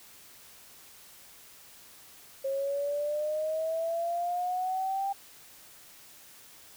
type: exponential sweep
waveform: sine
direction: up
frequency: 539 to 795 Hz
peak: -28 dBFS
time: 2.44-5.13 s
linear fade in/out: 10 ms
effects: white hiss -53 dBFS RMS until 6.76 s

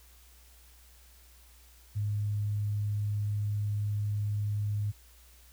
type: tone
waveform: sine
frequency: 103.83 Hz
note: G#2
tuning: in tune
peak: -28 dBFS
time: 1.95-4.92 s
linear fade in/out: 20 ms
effects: added 60 Hz sine -56 dBFS peak until 5.52 s + white hiss -60 dBFS RMS until 5.52 s

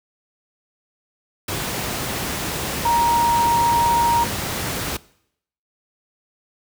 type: tone in noise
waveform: sine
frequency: 939 Hz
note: A#5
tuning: 12 cents sharp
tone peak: -15 dBFS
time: 2.85-4.24 s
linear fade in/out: 5 ms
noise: pink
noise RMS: -25 dBFS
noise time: 1.48-4.97 s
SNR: +7 dB
effects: noise-tail reverb RT60 0.7 s tail -21 dB re dry + high-pass 60 Hz 12 dB/octave

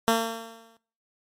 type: tone with exponential decay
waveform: 10% pulse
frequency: 227.3 Hz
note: A#3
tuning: 43 cents flat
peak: -9 dBFS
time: 0.08-0.77 s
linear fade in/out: 0 ms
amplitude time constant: 150 ms
effects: noise-tail reverb RT60 0.5 s tail -20 dB re dry + MP3 64 kbps

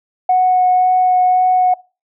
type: tone with vibrato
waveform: sine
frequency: 735 Hz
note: F#5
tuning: 12 cents flat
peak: -8 dBFS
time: 0.29-1.74 s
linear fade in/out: 5 ms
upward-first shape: sine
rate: 1.9 Hz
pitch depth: 8 cents each way
effects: noise-tail reverb RT60 0.3 s tail -22 dB re dry + tanh soft clip ceiling -4 dBFS

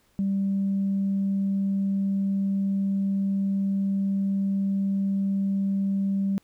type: tone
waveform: sine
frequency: 196 Hz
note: G3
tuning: in tune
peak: -21 dBFS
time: 0.19-6.38 s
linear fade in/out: 0 ms
effects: tanh soft clip ceiling -18 dBFS + pink hiss -65 dBFS RMS until 6.43 s

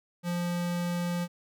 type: tone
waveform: square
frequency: 174.61 Hz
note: F3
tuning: in tune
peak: -29 dBFS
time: 0.23-1.28 s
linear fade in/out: 50 ms
effects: none

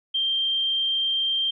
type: tone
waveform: sine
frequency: 3166 Hz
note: G7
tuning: 17 cents sharp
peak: -21 dBFS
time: 0.14-1.51 s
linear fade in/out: 10 ms
effects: none

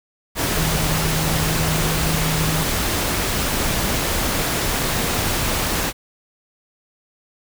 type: tone in noise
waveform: sine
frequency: 158.5 Hz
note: D#3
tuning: 32 cents sharp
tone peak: -22 dBFS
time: 0.54-2.67 s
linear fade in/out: 50 ms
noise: pink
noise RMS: -21 dBFS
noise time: 0.35-5.93 s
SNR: -4 dB
effects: none

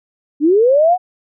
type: linear sweep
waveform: sine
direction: up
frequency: 277.2 to 749 Hz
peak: -8 dBFS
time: 0.4-0.98 s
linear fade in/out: 50 ms
effects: none

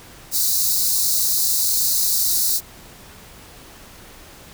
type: high-pass noise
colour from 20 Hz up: white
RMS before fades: -19 dBFS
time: 0.31-2.61 s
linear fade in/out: 50 ms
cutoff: 3900 Hz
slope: 96 dB/octave
effects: pink hiss -43 dBFS RMS until 4.53 s

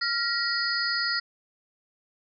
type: tone cluster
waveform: sine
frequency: 1389 / 1899 / 4401 / 4934 Hz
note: F6 / A#6 / C#8 / D#8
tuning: -10 / +32 / -13 / -15 cents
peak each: -30 dBFS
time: 0.01-1.2 s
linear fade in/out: 10 ms
effects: none

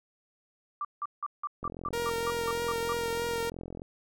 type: tone bursts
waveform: sine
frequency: 1174.7 Hz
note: D6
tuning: in tune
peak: -30 dBFS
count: 11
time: 0.81-2.928 s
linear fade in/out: 2 ms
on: 38 ms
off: 170 ms
type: click train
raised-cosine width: 2 ms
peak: -27 dBFS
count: 96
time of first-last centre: 1.63-3.819 s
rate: 43.4 Hz
type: tone with vibrato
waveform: sawtooth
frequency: 466.7 Hz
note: A#4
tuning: 2 cents sharp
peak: -26 dBFS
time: 1.93-3.5 s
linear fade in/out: 5 ms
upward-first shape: triangle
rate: 3.2 Hz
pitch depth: 23 cents each way
effects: none

